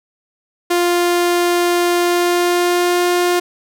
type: tone with pitch glide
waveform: sawtooth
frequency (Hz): 350 to 353.9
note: F4 to F4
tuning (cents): +4 to +23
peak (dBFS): -9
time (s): 0.7-3.4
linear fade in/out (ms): 10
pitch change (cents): +19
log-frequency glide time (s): 2-3.06
effects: none